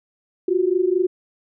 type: tone pair together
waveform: sine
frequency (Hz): 352.9 / 377.5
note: F4 / F#4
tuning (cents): +18 / +35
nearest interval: minor second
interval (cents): 117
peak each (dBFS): -19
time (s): 0.48-1.07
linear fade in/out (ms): 5
effects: none